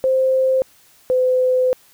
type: tone pair in turn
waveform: sine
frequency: 523.3 / 509.3 Hz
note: C5 / C5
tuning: 0 / -47 cents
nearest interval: unison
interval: 47 cents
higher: first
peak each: -13 dBFS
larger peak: neither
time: 0.04-0.62 / 1.1-1.73 s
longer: second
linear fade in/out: 0 ms
effects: white hiss -52 dBFS RMS until 1.93 s